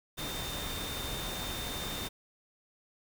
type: tone in noise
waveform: sine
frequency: 3626 Hz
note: A#7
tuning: 49 cents flat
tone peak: -41 dBFS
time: 0.17-2.09 s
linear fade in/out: 20 ms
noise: pink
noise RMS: -38 dBFS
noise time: 0.17-2.09 s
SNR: -6 dB
effects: none